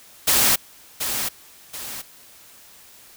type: noise with echo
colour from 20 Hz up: white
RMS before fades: -17 dBFS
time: 0.27-0.56 s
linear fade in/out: 10 ms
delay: 730 ms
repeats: 2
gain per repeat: -8 dB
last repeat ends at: 2.02 s
effects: white hiss -48 dBFS RMS until 3.16 s